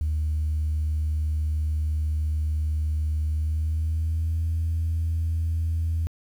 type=tone with pitch glide; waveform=sine; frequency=76.9 to 81.94 Hz; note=D#2 to E2; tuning=-20 to -10 cents; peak=-21 dBFS; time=0.01-6.07 s; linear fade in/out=0 ms; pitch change=+110 cents; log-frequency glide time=3.29-4.43 s; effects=tanh soft clip ceiling -19 dBFS + 9-bit